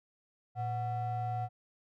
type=ring-modulated tone; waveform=triangle; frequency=311.1 Hz; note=D#4; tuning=in tune; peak=-27 dBFS; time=0.55-1.49 s; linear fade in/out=50 ms; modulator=426 Hz; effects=none